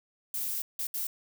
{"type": "noise bursts at uneven times", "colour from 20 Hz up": "violet", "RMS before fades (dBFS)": -33, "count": 3, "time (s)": [[0.34, 0.62], [0.79, 0.87], [0.94, 1.07]], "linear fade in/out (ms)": 2, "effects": []}